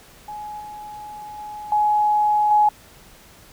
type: tone with level steps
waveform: sine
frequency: 841 Hz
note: G#5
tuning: 22 cents sharp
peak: -30 / -33 / -31 / -15 / -12 dBFS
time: 0.28-2.69 s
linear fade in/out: 5 ms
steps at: 0.6 / 1.38 / 1.72 / 2.51 s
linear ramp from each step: 2 ms
effects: pink hiss -48 dBFS RMS until 3.52 s